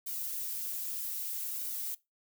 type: noise with flanger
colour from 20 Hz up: violet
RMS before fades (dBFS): -37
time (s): 0.06-1.95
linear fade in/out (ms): 10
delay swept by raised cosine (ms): 1.3 to 6.3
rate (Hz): 0.63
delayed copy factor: +0.65
effects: noise-tail reverb RT60 0.2 s tail -20 dB re dry